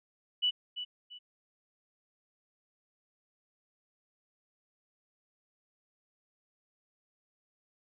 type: tone with echo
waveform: sine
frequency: 2960 Hz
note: F#7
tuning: in tune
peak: -25 dBFS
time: 0.42-0.51 s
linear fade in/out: 20 ms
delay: 340 ms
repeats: 2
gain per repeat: -10 dB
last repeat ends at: 1.19 s
effects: none